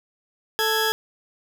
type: tone pair together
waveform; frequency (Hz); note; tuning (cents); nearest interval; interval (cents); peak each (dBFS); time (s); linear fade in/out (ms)
20% pulse; 440 / 1661.2; A4 / G#6; 0 / 0; octave + major seventh; 2300; -18; 0.59-0.92; 0
effects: none